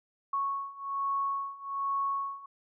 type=beating tone pair; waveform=sine; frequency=1105 / 1106.2 Hz; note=C#6 / C#6; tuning=-6 / -4 cents; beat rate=1.2 Hz; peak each=-34 / -32 dBFS; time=0.33-2.46 s; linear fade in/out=5 ms; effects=none